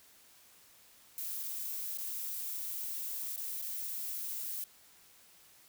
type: noise with dropouts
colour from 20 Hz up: violet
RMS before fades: -39 dBFS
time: 1.18-4.64 s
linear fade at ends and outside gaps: 0 ms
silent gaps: 1.432-1.436 / 1.974-1.985 / 3.361-3.377 / 3.616-3.624 s
effects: white hiss -61 dBFS RMS until 5.68 s